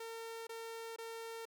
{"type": "tone bursts", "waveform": "sawtooth", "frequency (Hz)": 455.3, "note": "A#4", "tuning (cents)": -41, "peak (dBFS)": -40, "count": 3, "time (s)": [0, 1.454], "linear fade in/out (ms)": 5, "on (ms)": 470, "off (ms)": 22, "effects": []}